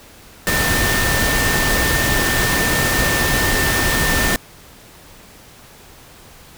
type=tone in noise; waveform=sine; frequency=1799 Hz; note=A6; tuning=38 cents sharp; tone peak=-20 dBFS; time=0.47-4.36 s; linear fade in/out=0 ms; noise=pink; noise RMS=-18 dBFS; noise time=0.47-4.36 s; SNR=-5 dB; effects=pink hiss -43 dBFS RMS until 6.57 s